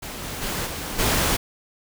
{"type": "noise with level steps", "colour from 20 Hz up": "pink", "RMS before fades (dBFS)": [-34, -32, -27, -31, -21], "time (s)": [0.02, 1.37], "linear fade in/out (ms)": 10, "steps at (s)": [0.22, 0.41, 0.65, 0.98], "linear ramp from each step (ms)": 20, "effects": []}